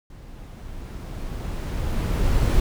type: noise with level ramp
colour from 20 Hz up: brown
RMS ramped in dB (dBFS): -42 to -18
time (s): 0.1-2.6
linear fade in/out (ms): 2
effects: none